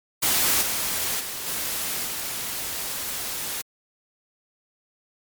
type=noise with level steps; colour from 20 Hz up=white; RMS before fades=-21 / -26 / -32 / -28 / -30 dBFS; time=0.22-3.62 s; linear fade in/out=10 ms; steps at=0.61 / 1.19 / 1.46 / 2.05 s; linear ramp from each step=20 ms; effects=MP3 96 kbps